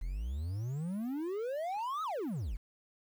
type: exponential two-way sweep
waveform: triangle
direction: up then down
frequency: 38.89 to 1317 to 38.89 Hz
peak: -32 dBFS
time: 0.01-2.57 s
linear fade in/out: 10 ms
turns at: 2.03 s
effects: 10-bit